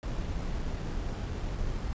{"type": "noise with sample-and-hold", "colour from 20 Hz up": "brown", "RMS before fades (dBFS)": -33, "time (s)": [0.03, 1.93], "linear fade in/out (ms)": 0, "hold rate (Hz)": 6300, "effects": ["resampled to 16000 Hz"]}